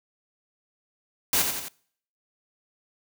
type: noise with echo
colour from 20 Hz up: white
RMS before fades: -22 dBFS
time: 1.33-1.42 s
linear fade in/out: 2 ms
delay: 88 ms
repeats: 3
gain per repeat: -5 dB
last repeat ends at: 1.684 s
effects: noise-tail reverb RT60 0.6 s tail -24 dB re dry